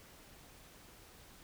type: silence
effects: pink hiss -58 dBFS RMS until 1.43 s